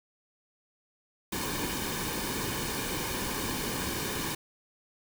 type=noise with comb filter; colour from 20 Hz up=pink; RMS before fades=-33 dBFS; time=1.32-4.35 s; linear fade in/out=5 ms; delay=1.5 ms; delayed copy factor=-0.6; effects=none